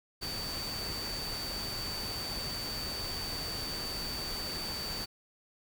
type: tone in noise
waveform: sine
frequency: 4579 Hz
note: D8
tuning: 45 cents flat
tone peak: -37 dBFS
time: 0.21-5.06 s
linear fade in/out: 20 ms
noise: pink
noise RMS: -40 dBFS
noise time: 0.21-5.06 s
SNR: 0 dB
effects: none